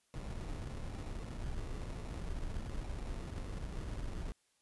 brown noise with sample-and-hold, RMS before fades -41 dBFS, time 0.14-4.32 s, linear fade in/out 0 ms, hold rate 1575 Hz, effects white hiss -75 dBFS RMS until 4.61 s + resampled to 24000 Hz

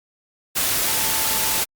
sine tone in noise, 880 Hz, A5, in tune, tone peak -32 dBFS, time 0.87-1.62 s, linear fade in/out 20 ms, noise white, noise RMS -21 dBFS, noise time 0.55-1.65 s, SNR -14 dB, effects Opus 48 kbps

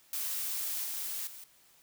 blue noise with level steps, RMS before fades -35 / -37 / -48 dBFS, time 0.13-1.44 s, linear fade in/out 2 ms, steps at 0.84 / 1.27 s, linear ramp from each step 2 ms, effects white hiss -63 dBFS RMS until 1.82 s

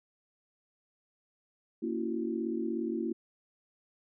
sine chord, F# dominant seventh, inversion first, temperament just, 231.2 / 277.5 / 333 / 370 Hz, A#3 / C#4 / E4 / F#4, -14 / +2 / +18 / 0 cents, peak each -35 / -40 / -34 / -38 dBFS, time 1.82-3.13 s, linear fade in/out 10 ms, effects none

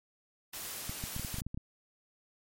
white noise, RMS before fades -41 dBFS, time 0.53-1.41 s, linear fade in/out 5 ms
clicks, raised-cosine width 5 ms, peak -26 dBFS, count 11, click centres 0.895 / 1.039 / 1.164 / 1.196 / 1.248 / 1.343 / 1.385 / 1.418 / 1.466 / 1.545 / 1.575 s
effects MP3 64 kbps

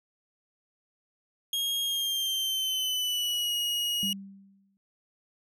40% pulse tone with pitch glide, 3261 to 2888 Hz, G#7 to F#7, -32 to -43 cents, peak -26 dBFS, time 1.53-4.13 s, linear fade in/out 2 ms, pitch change -211 cents, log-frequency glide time 1.82-3.54 s
sine tone with exponential decay, 196 Hz, G3, in tune, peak -30 dBFS, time 4.03-4.77 s, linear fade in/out 0 ms, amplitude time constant 160 ms
effects none

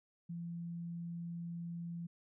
sine tone, 170.2 Hz, F3, 44 cents flat, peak -40 dBFS, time 0.29-2.07 s, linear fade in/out 10 ms, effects none

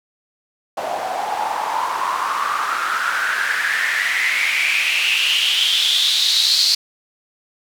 white noise with band-pass filter sweep, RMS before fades -19 dBFS, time 0.77-6.75 s, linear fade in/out 5 ms, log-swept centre 680 to 4500 Hz, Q 6.5, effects none

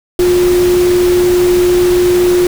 sine tone in noise, 357.2 Hz, F4, 39 cents sharp, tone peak -7 dBFS, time 0.19-2.47 s, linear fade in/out 2 ms, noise pink, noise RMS -21 dBFS, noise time 0.19-2.47 s, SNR +11 dB, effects none

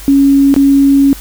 sine tone with dropouts, 277.2 Hz, C#4, in tune, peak -4 dBFS, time 0.08-1.13 s, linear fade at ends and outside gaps 0 ms, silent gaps 0.541-0.563 s, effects added 50 Hz sine -29 dBFS peak until 1.2 s + white hiss -32 dBFS RMS until 1.2 s

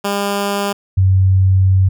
10% pulse / sine tone pair in turn, 201.2 / 94.77 Hz, G3 / F#2, +45 / +42 cents, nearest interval octave + minor second, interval 1303 cents, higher first, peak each -8 dBFS, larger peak neither, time 0.04-0.73 / 0.97-1.89 s, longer second, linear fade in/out 10 ms, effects none

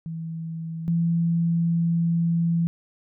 sine tone pair in turn, 163.3 / 168.09 Hz, E3 / E3, -16 / +34 cents, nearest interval minor second, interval 50 cents, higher second, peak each -29 / -19 dBFS, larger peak second, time 0.06-0.88 / 0.88-2.67 s, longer second, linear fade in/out 0 ms, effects none

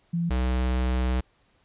sine / square tone pair in turn, 170 / 63 Hz, F3 / B1, -46 / +35 cents, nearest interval octave + perfect fourth, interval 1719 cents, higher first, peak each -23 dBFS, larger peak neither, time 0.13-0.3 / 0.3-1.21 s, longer second, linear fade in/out 10 ms, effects pink hiss -65 dBFS RMS until 1.64 s + resampled to 8000 Hz

